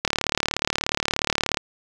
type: click train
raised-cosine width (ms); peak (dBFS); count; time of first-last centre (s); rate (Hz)
0.2; -3; 57; 0.05-1.572; 36.8
effects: 7-bit

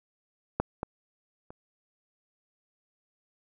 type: clicks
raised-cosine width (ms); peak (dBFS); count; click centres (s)
1; -11 / -17 / -30; 3; 0.6 / 0.831 / 1.505
effects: none

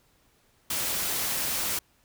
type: noise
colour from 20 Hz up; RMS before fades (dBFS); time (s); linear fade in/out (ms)
white; -29; 0.7-1.79; 5
effects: pink hiss -65 dBFS RMS until 2.04 s

